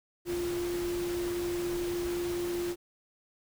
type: tone in noise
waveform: sine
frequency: 349.2 Hz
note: F4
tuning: in tune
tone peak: -30 dBFS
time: 0.25-2.76 s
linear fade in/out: 50 ms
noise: pink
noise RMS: -41 dBFS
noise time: 0.25-2.76 s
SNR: +8 dB
effects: none